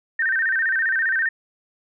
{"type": "tone with vibrato", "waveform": "sine", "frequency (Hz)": 1685, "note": "G#6", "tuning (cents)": 25, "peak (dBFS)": -18, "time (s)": [0.19, 1.29], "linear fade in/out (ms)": 5, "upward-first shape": "square", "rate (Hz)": 15, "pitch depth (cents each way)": 140, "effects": []}